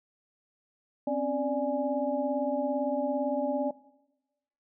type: tone cluster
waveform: sine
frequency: 259.3 / 277 / 587 / 832 Hz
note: C4 / C#4 / D5 / G#5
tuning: -15 / -1 / -1 / +3 cents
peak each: -33 / -34 / -29 / -35 dBFS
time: 1.07-3.71 s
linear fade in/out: 5 ms
effects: noise-tail reverb RT60 1.0 s tail -20 dB re dry